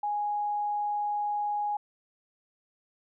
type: tone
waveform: sine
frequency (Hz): 829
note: G#5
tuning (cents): -3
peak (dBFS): -27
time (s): 0.03-1.77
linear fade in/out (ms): 5
effects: none